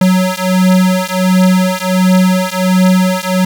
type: beating tone pair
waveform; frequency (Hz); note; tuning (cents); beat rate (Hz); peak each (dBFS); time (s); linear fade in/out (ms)
square; 184.4 / 185.8; F#3 / F#3; -6 / +7; 1.4; -12; 0.01-3.45; 5
effects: 8-bit